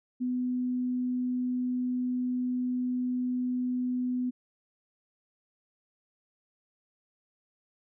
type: tone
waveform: sine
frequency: 250 Hz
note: B3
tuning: 21 cents sharp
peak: -27 dBFS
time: 0.2-4.31 s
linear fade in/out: 20 ms
effects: none